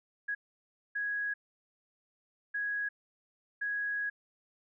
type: tone bursts at uneven times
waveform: sine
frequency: 1661.2 Hz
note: G#6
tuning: in tune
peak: -31 dBFS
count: 4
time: 0.28-0.35 / 0.95-1.34 / 2.54-2.89 / 3.61-4.1 s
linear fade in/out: 10 ms
effects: none